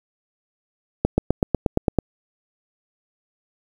accelerating click train, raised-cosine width 2 ms, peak -3 dBFS, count 9, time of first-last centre 1.05-1.987 s, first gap 130 ms, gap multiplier 0.97, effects 7-bit

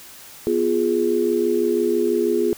sine chord, F diminished, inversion second, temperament equal, 246.9 / 349.2 / 415.3 Hz, Cb4 / F4 / Ab4, 0 / 0 / 0 cents, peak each -25 / -20 / -20 dBFS, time 0.47-2.53 s, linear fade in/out 0 ms, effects white hiss -42 dBFS RMS until 2.57 s

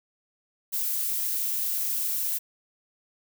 violet noise, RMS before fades -28 dBFS, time 0.72-2.39 s, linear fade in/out 20 ms, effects none

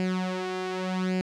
sawtooth tone with flanger, 185 Hz, F#3, in tune, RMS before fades -29 dBFS, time 0-1.21 s, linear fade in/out 0 ms, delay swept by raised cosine 0.41 to 2.91 ms, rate 0.86 Hz, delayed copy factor +0.7, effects low-pass 5000 Hz 12 dB/octave

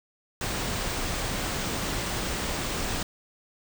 pink band-stop noise, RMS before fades -30 dBFS, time 0.41-3.03 s, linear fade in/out 2 ms, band 9700 to 14000 Hz, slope 96 dB/octave, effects none

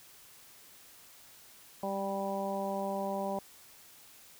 harmonic tone with a mistuned harmonic, 196 Hz, G3, in tune, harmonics 1 / 2 / 3 / 4 / 5, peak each -38 / -41 / -36 / -38 / -41 dBFS, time 1.83-3.39 s, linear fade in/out 2 ms, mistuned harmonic 1, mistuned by +19 cents, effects white hiss -56 dBFS RMS until 4.39 s

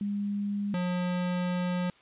sine / square tone pair in turn, 203.2 / 179.14 Hz, G#3 / F3, -38 / +44 cents, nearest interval major second, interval 218 cents, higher first, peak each -28 dBFS, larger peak neither, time 0.01-0.74 / 0.74-1.9 s, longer second, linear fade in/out 2 ms, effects white hiss -59 dBFS RMS until 2.01 s + resampled to 8000 Hz

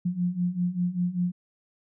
sine beating tone pair, 174.61 / 179.71 Hz, F3 / F3, 0 / +50 cents, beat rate 5.1 Hz, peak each -29 / -26 dBFS, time 0.05-1.32 s, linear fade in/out 10 ms, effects none

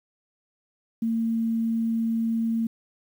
sine tone, 227.2 Hz, A#3, 44 cents flat, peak -22 dBFS, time 1.02-2.67 s, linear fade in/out 5 ms, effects 9-bit

